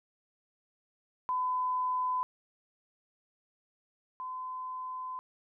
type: tone pair in turn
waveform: sine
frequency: 1009 / 1020.7 Hz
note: B5 / C6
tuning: +37 / -43 cents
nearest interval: unison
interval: 20 cents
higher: second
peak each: -28 / -36 dBFS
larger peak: first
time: 1.29-2.23 / 4.2-5.19 s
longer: second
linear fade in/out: 0 ms
effects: none